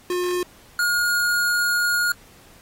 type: tone pair in turn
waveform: square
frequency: 358 / 1432 Hz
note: F4 / F6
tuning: +43 / +43 cents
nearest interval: 2 octaves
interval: 2400 cents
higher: second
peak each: -22 / -19 dBFS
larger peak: second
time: 0.1-0.43 / 0.79-2.12 s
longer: second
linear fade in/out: 2 ms
effects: pink hiss -51 dBFS RMS until 2.61 s + AAC 48 kbps

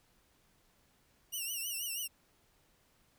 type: tone with vibrato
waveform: 5% pulse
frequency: 2830 Hz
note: F7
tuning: 22 cents sharp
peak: -28 dBFS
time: 1.32-2.08 s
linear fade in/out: 20 ms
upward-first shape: triangle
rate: 6.2 Hz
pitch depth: 120 cents each way
effects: pink hiss -70 dBFS RMS until 3.18 s

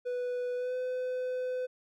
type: tone with pitch glide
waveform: triangle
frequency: 493.9 to 505.7 Hz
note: B4 to B4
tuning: 0 to +41 cents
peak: -29 dBFS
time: 0.05-1.67 s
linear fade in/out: 20 ms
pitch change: +41 cents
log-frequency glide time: 0.56-0.75 s
effects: none

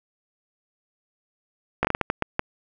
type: slowing click train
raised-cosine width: 0.5 ms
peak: -6 dBFS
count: 9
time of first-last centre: 1.83-2.394 s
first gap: 17 ms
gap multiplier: 1.39
effects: none

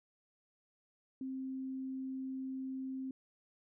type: tone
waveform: sine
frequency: 263.4 Hz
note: C4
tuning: 12 cents sharp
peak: -38 dBFS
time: 1.21-3.11 s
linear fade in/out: 2 ms
effects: none

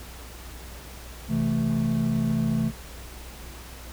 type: chord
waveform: triangle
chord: A minor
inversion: first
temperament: just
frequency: 132 / 165 / 220 Hz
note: C3 / E3 / A3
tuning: +16 / +2 / 0 cents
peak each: -26 / -26 / -22 dBFS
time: 1.28-2.72 s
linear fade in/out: 50 ms
effects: added 60 Hz sine -41 dBFS peak until 3.92 s + pink hiss -44 dBFS RMS until 3.92 s

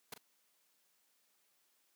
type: noise with echo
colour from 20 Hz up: pink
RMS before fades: -44 dBFS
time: 0.12-0.14 s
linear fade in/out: 5 ms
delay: 39 ms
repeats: 1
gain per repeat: -10 dB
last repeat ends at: 0.179 s
effects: white hiss -75 dBFS RMS until 1.95 s + high-pass 200 Hz 12 dB/octave

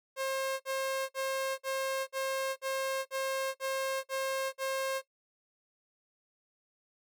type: tone bursts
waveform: sawtooth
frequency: 534 Hz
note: C5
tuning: 35 cents sharp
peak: -27 dBFS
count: 10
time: 0.16-5.019 s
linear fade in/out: 50 ms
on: 440 ms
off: 51 ms
effects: noise-tail reverb RT60 0.1 s tail -18 dB re dry

